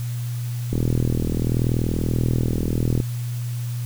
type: click train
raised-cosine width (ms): 3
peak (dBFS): -9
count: 93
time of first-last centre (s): 0.73-3.002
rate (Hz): 40.5
effects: added 120 Hz sine -24 dBFS peak until 3.85 s + white hiss -42 dBFS RMS until 3.85 s